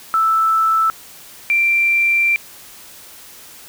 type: tone pair in turn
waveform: sine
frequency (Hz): 1318.5 / 2358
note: E6 / D7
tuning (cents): 0 / +6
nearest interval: minor seventh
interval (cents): 1006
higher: second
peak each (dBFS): -12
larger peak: neither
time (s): 0.14-0.9 / 1.5-2.36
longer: second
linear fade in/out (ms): 0
effects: white hiss -40 dBFS RMS until 3.68 s